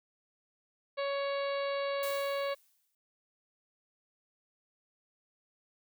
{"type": "harmonic tone", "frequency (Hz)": 558, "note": "C#5", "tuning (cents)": 11, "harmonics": [1, 2, 3, 4, 5, 6, 7, 8], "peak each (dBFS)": [-32, -39, -45, -44, -48, -52, -47, -50], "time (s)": [0.97, 2.55], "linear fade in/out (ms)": 20}
{"type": "noise with exponential decay", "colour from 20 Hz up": "blue", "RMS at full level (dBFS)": -41, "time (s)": [2.03, 2.95], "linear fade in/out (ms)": 1, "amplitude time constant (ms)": 200}
{"effects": []}